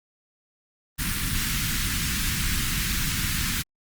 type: band-stop noise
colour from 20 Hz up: pink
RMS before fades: -26 dBFS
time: 0.98-3.63 s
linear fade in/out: 20 ms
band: 240 to 1400 Hz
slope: 24 dB/octave
effects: Opus 32 kbps